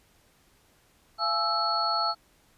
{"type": "tone cluster", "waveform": "sine", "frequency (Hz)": [684, 848, 1320, 4372], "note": ["F5", "G#5", "E6", "C#8"], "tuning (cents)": [-36, 36, 2, -25], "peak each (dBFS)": [-32, -32, -27, -29], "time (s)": [1.18, 2.15], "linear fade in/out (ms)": 50, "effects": ["pink hiss -63 dBFS RMS until 2.57 s", "resampled to 32000 Hz"]}